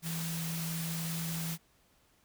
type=tone in noise; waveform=sine; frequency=164.81 Hz; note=E3; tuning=in tune; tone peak=-35 dBFS; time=0.02-1.58 s; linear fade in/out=50 ms; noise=white; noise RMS=-40 dBFS; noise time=0.02-1.58 s; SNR=+2 dB; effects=pink hiss -68 dBFS RMS until 2.24 s